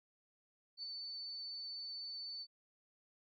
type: tone with ADSR envelope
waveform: sine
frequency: 4508 Hz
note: C#8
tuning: 28 cents sharp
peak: -40 dBFS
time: 0.77-2.47 s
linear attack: 63 ms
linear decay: 4 ms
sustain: -3 dB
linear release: 54 ms
effects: none